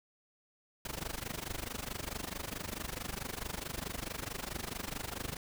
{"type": "noise with amplitude modulation", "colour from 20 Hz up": "pink", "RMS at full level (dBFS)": -37, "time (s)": [0.85, 5.37], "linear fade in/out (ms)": 2, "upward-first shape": "sine", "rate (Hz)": 24.6, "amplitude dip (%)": 90, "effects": []}